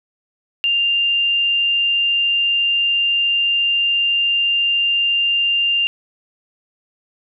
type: tone with frequency modulation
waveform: sine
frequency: 2794 Hz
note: F7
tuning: in tune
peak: -14 dBFS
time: 0.64-5.87 s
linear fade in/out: 0 ms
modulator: 37.2 Hz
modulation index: 0.25
effects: none